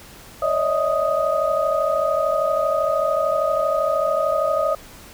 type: tone cluster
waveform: sine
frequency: 562 / 614 / 647 / 1247 Hz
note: C#5 / D#5 / E5 / D#6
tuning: +24 / -23 / -32 / +3 cents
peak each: -23 dBFS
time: 0.42-4.75 s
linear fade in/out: 5 ms
effects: pink hiss -43 dBFS RMS until 5.13 s